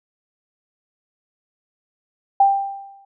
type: tone with exponential decay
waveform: sine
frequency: 790 Hz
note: G5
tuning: 13 cents sharp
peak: -8 dBFS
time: 2.4-3.05 s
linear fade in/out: 5 ms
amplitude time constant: 140 ms
effects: none